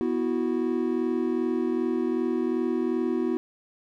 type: chord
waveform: triangle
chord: B suspended fourth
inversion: none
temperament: equal with one note detuned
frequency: 246.9 / 327.4 / 370 Hz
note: B3 / E4 / F#4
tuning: 0 / -12 / 0 cents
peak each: -26 dBFS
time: 0.01-3.37 s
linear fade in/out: 0 ms
effects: none